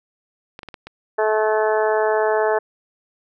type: clicks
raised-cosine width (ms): 0.3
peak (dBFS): -19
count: 5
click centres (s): 0.591 / 0.632 / 0.687 / 0.742 / 0.87
type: harmonic tone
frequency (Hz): 216.2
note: A3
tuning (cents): -30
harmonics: 2 / 3 / 4 / 5 / 6 / 7 / 8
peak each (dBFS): -19 / -21 / -23 / -29 / -33 / -30 / -29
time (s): 1.18-2.59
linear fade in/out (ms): 10
effects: none